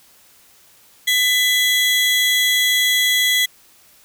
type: tone pair together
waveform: 40% pulse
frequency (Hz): 2000 / 3338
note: B6 / G#7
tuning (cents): +21 / +8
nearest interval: major sixth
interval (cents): 887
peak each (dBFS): -16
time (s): 1.07-3.46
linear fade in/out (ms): 10
effects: white hiss -51 dBFS RMS until 4.04 s